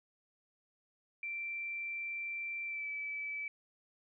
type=tone with pitch glide; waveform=sine; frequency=2349 to 2305 Hz; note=D7 to D7; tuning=0 to -33 cents; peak=-37 dBFS; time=1.23-3.48 s; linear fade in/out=2 ms; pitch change=-33 cents; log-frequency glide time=2.65-2.88 s; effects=none